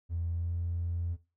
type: tone with pitch glide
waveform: triangle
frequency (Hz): 84.4 to 85.63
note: E2 to F2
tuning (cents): +41 to -34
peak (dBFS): -27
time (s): 0.09-1.17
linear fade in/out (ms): 50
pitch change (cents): +25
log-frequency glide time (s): 0.3-0.53
effects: noise-tail reverb RT60 0.3 s tail -17 dB re dry + tanh soft clip ceiling -27 dBFS